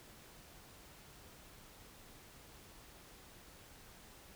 silence, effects pink hiss -58 dBFS RMS until 4.35 s

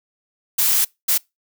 blue noise bursts at uneven times, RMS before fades -17 dBFS, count 2, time 0.58-0.85 / 1.08-1.18 s, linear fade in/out 10 ms, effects noise-tail reverb RT60 0.2 s tail -25 dB re dry

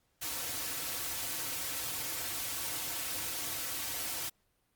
white noise with comb filter, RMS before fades -37 dBFS, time 0.21-4.3 s, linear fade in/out 20 ms, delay 4.9 ms, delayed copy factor -0.9, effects pink hiss -75 dBFS RMS until 4.75 s + Opus 48 kbps

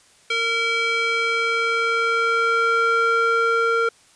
square tone with band-pass filter sweep, 460 Hz, A#4, 23 cents flat, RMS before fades -20 dBFS, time 0.3-3.89 s, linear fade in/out 5 ms, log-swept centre 2600 to 1100 Hz, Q 2.1, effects white hiss -54 dBFS RMS until 4.15 s + resampled to 22050 Hz

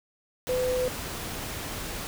sine tone in noise, 505 Hz, B4, 39 cents sharp, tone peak -24 dBFS, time 0.49-0.88 s, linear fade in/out 0 ms, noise pink, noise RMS -35 dBFS, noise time 0.47-2.07 s, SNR +8 dB, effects none

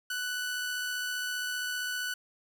sawtooth tone with amplitude modulation, 1487 Hz, F#6, 8 cents sharp, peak -27 dBFS, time 0.1-2.14 s, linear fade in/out 5 ms, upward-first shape sine, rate 75.2 Hz, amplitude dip 25%, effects 11-bit

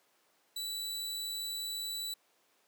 sawtooth tone, 3951 Hz, B7, in tune, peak -33 dBFS, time 0.56-2.14 s, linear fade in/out 5 ms, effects pink hiss -70 dBFS RMS until 2.67 s + high-pass 400 Hz 12 dB/octave

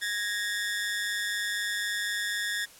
sawtooth ring-modulated tone, 1760 Hz, A6, in tune, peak -22 dBFS, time 0.01-2.66 s, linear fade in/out 20 ms, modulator 102 Hz, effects white hiss -52 dBFS RMS until 2.79 s + low-pass 12000 Hz 12 dB/octave

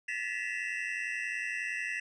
triangle tone cluster, 1732 / 1916 / 2007 / 2607 / 2724 Hz, A6 / A#6 / B6 / E7 / F7, -28 / +47 / +27 / -20 / -44 cents, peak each -38 / -36 / -38 / -40 / -39 dBFS, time 0.08-2 s, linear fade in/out 5 ms, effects resampled to 22050 Hz

